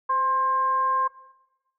sine tone with frequency modulation, 1058 Hz, C6, 19 cents sharp, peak -20 dBFS, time 0.09-1.08 s, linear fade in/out 10 ms, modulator 541 Hz, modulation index 0.29, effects noise-tail reverb RT60 1.0 s tail -17 dB re dry

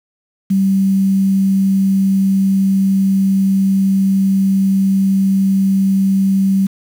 sine tone with quantisation, 193.6 Hz, G3, 21 cents flat, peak -10 dBFS, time 0.5-6.67 s, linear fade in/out 10 ms, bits 6, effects none

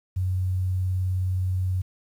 sine tone with vibrato, 92.5 Hz, F#2, in tune, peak -22 dBFS, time 0.16-1.82 s, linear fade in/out 10 ms, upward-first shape square, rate 19 Hz, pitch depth 10 cents each way, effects 9-bit

